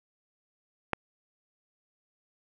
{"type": "click", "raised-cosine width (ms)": 0.5, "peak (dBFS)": -11, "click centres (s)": 0.933, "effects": []}